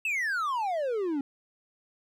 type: exponential sweep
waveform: triangle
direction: down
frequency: 2707 to 268.4 Hz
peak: -25 dBFS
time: 0.05-1.21 s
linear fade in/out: 2 ms
effects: none